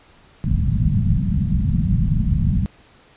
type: low-pass noise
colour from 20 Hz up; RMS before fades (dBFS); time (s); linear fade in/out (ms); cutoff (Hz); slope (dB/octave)
white; -18; 0.44-2.66; 0; 200; 48
effects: pink hiss -51 dBFS RMS until 3.16 s + resampled to 8000 Hz